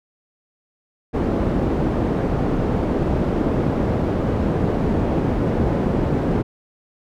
white low-pass noise, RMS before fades -20 dBFS, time 1.13-6.43 s, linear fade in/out 20 ms, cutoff 370 Hz, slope 12 dB/octave, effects none

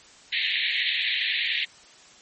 pink band-pass noise, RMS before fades -26 dBFS, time 0.32-1.65 s, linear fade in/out 10 ms, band 1800 to 4100 Hz, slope 96 dB/octave, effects white hiss -51 dBFS RMS until 2.21 s + MP3 32 kbps

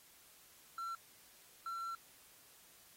triangle tone bursts at uneven times, 1354 Hz, E6, 46 cents sharp, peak -38 dBFS, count 2, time 0.78-0.95 / 1.66-1.95 s, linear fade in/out 2 ms, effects white hiss -63 dBFS RMS until 2.96 s + AAC 48 kbps

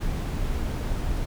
brown noise, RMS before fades -27 dBFS, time 0-1.26 s, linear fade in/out 20 ms, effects none

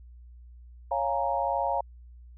sine chord, Bb minor seventh, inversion first, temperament equal, 554.4 / 698.5 / 830.6 / 932.3 Hz, Db5 / F5 / Ab5 / Bb5, 0 / 0 / 0 / 0 cents, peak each -31 / -30 / -31 / -30 dBFS, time 0.91-1.81 s, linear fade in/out 5 ms, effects added 60 Hz sine -46 dBFS peak until 2.37 s

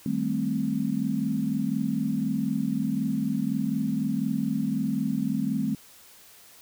sine chord, A half-diminished seventh, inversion second, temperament equal, 155.56 / 196 / 220 / 261.6 Hz, Eb3 / G3 / A3 / C4, 0 / 0 / 0 / 0 cents, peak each -33 / -30 / -28 / -29 dBFS, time 0.06-5.75 s, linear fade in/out 2 ms, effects white hiss -52 dBFS RMS until 6.61 s

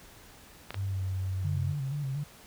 clicks, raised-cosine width 0.3 ms, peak -20 dBFS, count 2, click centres 0.706 / 0.744 s
sine tone with pitch glide, 97.8 to 94.41 Hz, G2 to F#2, -4 to +35 cents, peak -29 dBFS, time 0.74-1.75 s, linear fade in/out 50 ms, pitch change -61 cents, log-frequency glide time 0.87-1.01 s
sine tone with vibrato, 140 Hz, C#3, 18 cents sharp, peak -30 dBFS, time 1.44-2.24 s, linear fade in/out 10 ms, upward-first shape square, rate 4.2 Hz, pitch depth 72 cents each way
effects pink hiss -53 dBFS RMS until 2.46 s

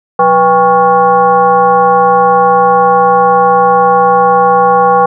sine tone with frequency modulation, 799 Hz, G5, 33 cents sharp, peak -4 dBFS, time 0.19-5.06 s, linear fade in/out 5 ms, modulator 308 Hz, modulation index 1.2, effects none

